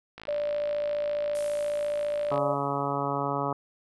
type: click train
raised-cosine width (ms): 0.3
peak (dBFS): -25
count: 121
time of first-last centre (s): 0.18-2.378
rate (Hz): 54.6
type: tone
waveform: sine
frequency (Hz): 587.3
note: D5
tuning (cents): 0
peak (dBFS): -26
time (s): 0.28-2.54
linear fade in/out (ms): 5
type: noise with exponential decay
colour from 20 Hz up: violet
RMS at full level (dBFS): -37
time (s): 1.35-3.29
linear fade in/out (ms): 0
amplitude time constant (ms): 420
type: harmonic tone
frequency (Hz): 140.7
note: C#3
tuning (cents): +26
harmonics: 1 / 2 / 3 / 4 / 5 / 6 / 7 / 8 / 9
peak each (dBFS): -35 / -35 / -35 / -35 / -35 / -35 / -35 / -35 / -35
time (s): 2.31-3.53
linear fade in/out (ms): 5
effects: resampled to 24000 Hz